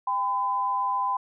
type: tone pair together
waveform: sine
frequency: 797 / 1010.6 Hz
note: G5 / B5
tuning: +28 / +40 cents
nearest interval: major third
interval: 412 cents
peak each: -30 / -24 dBFS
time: 0.07-1.17 s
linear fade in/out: 5 ms
effects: none